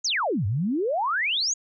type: exponential two-way sweep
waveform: sine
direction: down then up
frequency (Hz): 7000 to 92.5 to 7000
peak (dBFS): -22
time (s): 0.04-1.54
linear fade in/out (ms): 10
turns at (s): 0.46
effects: none